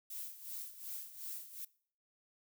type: noise with tremolo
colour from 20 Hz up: violet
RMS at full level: -43 dBFS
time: 0.1-1.65 s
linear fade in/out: 5 ms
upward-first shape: sine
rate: 2.7 Hz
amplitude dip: 75%
effects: noise-tail reverb RT60 0.5 s tail -21 dB re dry